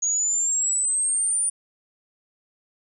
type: exponential sweep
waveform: sine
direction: up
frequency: 6645 to 9397 Hz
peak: -20 dBFS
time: 0.02-1.5 s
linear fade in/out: 10 ms
effects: none